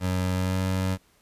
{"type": "tone with pitch glide", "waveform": "25% pulse", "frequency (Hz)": [92, 93.82], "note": ["F#2", "F#2"], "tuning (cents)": [-9, 25], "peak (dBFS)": -20, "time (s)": [0, 0.98], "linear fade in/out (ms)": 50, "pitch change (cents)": 34, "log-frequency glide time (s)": [0.33, 0.6], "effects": ["pink hiss -62 dBFS RMS until 1.21 s", "resampled to 32000 Hz"]}